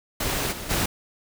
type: noise with level steps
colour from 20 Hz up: pink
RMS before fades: -26 / -35 / -24 dBFS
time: 0.2-0.86 s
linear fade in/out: 5 ms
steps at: 0.51 / 0.69 s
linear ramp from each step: 20 ms
effects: none